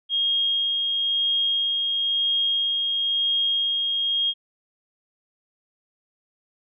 sine tone with tremolo, 3251 Hz, G#7, 38 cents flat, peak -19 dBFS, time 0.09-4.34 s, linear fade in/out 50 ms, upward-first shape sine, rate 0.99 Hz, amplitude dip 25%, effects none

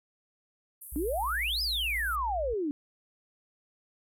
white band-pass noise, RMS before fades -46 dBFS, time 0.81-2.16 s, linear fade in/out 10 ms, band 10000 to 13000 Hz, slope 48 dB/octave
sine tone, 58.27 Hz, A#1, in tune, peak -36 dBFS, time 0.92-2.54 s, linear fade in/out 5 ms
sine exponential two-way sweep, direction up then down, 277.2 to 5190 to 277.2 Hz, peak -28 dBFS, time 0.96-2.71 s, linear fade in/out 0 ms, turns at 1.62 s
effects none

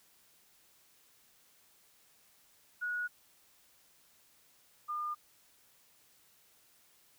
sine tone pair in turn, 1457 / 1208 Hz, F#6 / D6, -27 / +48 cents, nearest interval minor third, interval 325 cents, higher first, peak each -33 / -34 dBFS, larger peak first, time 2.81-3.08 / 4.88-5.15 s, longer neither, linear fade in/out 20 ms, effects white hiss -66 dBFS RMS until 7.18 s

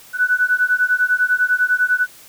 sine beating tone pair, 1483 / 1493 Hz, F#6 / F#6, +4 / +15 cents, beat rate 10 Hz, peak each -17 dBFS, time 0.13-2.07 s, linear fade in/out 50 ms, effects white hiss -44 dBFS RMS until 2.28 s

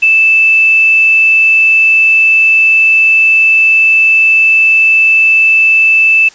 sine tone with quantisation, 2637 Hz, E7, in tune, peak -4 dBFS, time 0.02-6.29 s, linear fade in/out 10 ms, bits 5, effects white hiss -39 dBFS RMS until 6.34 s + resampled to 16000 Hz

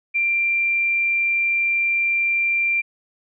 sine tone, 2369 Hz, D7, 14 cents sharp, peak -17 dBFS, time 0.14-2.82 s, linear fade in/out 20 ms, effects none

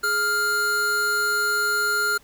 square tone pair together, 416.2 / 1400 Hz, G#4 / F6, +4 / +4 cents, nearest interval octave + major sixth, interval 2100 cents, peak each -32 / -21 dBFS, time 0.03-2.18 s, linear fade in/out 10 ms, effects pink hiss -55 dBFS RMS until 2.23 s

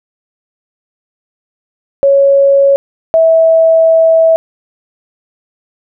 sine tone pair in turn, 554.4 / 651.5 Hz, C#5 / E5, 0 / -20 cents, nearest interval minor third, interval 280 cents, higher second, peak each -4 dBFS, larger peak neither, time 2.03-2.76 / 3.14-4.36 s, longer second, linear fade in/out 0 ms, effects none

